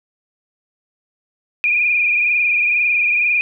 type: tone with frequency modulation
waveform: sine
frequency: 2434 Hz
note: D#7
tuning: 39 cents flat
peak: -13 dBFS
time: 1.64-3.41 s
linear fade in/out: 0 ms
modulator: 22.1 Hz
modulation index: 3.1
effects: none